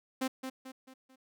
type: tone with echo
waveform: sawtooth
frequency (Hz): 261.6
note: C4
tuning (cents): 0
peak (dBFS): -26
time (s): 0.21-0.28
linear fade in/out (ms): 10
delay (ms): 220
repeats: 4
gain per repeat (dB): -7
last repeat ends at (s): 1.16
effects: none